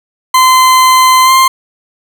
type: tone with pitch glide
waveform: 40% pulse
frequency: 1031 to 1051.4 Hz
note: C6 to C6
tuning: -26 to +8 cents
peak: -3 dBFS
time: 0.34-1.48 s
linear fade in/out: 5 ms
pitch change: +34 cents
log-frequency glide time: 1.24-1.31 s
effects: none